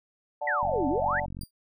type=chord; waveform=sine; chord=D major; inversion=none; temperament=equal with one note detuned; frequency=587.3 / 740 / 876.4 Hz; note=D5 / F#5 / A5; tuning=0 / 0 / -7 cents; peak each=-33 dBFS; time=0.41-1.26 s; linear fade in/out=10 ms
type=exponential two-way sweep; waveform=sine; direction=down then up; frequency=2043 to 252.5 to 2043 Hz; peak=-25 dBFS; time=0.47-1.2 s; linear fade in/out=5 ms; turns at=0.88 s
type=click train; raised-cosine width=5 ms; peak=-27 dBFS; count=38; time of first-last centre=0.63-1.434 s; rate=46 Hz
type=tone with exponential decay; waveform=15% pulse; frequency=4769 Hz; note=D8; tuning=26 cents sharp; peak=-31 dBFS; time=1.41-1.51 s; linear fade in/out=5 ms; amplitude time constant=20 ms
effects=none